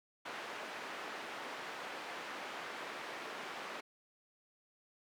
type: band-pass noise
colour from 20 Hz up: white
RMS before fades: -45 dBFS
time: 0.25-3.81 s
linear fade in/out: 10 ms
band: 310 to 1900 Hz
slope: 12 dB/octave
effects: none